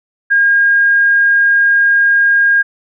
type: tone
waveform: sine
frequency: 1620 Hz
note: G#6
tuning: 43 cents flat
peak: -7 dBFS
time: 0.3-2.63 s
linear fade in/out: 20 ms
effects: none